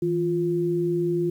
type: tone pair together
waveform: sine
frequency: 162.5 / 348.9 Hz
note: E3 / F4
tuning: -24 / -2 cents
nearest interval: octave + minor second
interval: 1322 cents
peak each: -27 / -22 dBFS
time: 0.02-1.3 s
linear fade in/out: 5 ms
effects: 9-bit